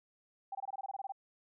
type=tone bursts; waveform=sine; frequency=784 Hz; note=G5; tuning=in tune; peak=-37 dBFS; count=12; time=0.52-1.122 s; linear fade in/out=5 ms; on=30 ms; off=22 ms; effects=none